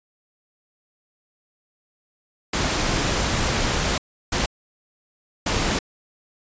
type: noise bursts at uneven times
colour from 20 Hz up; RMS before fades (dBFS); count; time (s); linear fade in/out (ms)
pink; -22; 3; 2.53-3.98 / 4.32-4.46 / 5.46-5.79; 5
effects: resampled to 16000 Hz